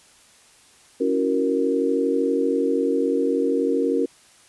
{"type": "chord", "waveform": "sine", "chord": "F# dominant seventh", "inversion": "second", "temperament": "equal", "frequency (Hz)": [277.2, 329.6, 370, 466.2], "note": ["C#4", "E4", "F#4", "A#4"], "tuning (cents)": [0, 0, 0, 0], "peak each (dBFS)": [-23, -28, -25, -22], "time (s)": [1, 4.06], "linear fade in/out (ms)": 10, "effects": ["white hiss -53 dBFS RMS until 4.48 s", "resampled to 24000 Hz"]}